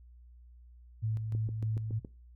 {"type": "tone with tremolo", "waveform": "sine", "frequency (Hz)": 110, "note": "A2", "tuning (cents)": 0, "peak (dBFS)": -29, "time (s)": [1.02, 2], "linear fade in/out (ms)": 20, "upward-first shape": "square", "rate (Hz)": 3.3, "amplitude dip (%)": 40}
{"type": "click train", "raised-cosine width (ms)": 3, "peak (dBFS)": -29, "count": 6, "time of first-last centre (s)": [1.35, 2.048], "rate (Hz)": 7.16}
{"effects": ["noise-tail reverb RT60 0.3 s tail -20 dB re dry", "added 60 Hz sine -52 dBFS peak until 2.35 s"]}